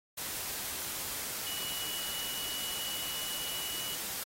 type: tone in noise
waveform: sine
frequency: 2935 Hz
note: F#7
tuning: 15 cents flat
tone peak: -39 dBFS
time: 1.46-3.96 s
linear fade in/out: 10 ms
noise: white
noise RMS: -38 dBFS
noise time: 0.17-4.24 s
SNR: -4 dB
effects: AAC 48 kbps